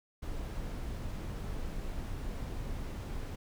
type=noise; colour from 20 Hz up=brown; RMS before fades=-38 dBFS; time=0.22-3.36 s; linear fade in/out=10 ms; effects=none